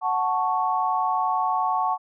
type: chord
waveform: sine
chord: F# minor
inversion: none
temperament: equal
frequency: 740 / 880 / 1108.7 Hz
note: F#5 / A5 / C#6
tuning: 0 / 0 / 0 cents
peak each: -25 dBFS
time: 0.01-1.98 s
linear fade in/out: 50 ms
effects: none